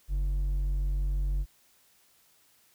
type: tone with hard clipping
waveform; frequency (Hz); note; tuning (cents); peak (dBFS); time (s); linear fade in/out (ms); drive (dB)
sine; 46.88; F#1; +23; -27; 0.08-1.46; 50; 4
effects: white hiss -64 dBFS RMS until 2.74 s